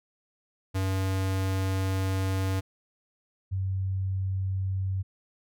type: tone pair in turn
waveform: square / sine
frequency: 95.3 / 95.3 Hz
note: G2 / G2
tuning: -48 / -48 cents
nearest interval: unison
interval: 0 cents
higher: neither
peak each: -26 dBFS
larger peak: neither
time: 0.74-2.61 / 3.51-5.03 s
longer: first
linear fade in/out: 20 ms
effects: none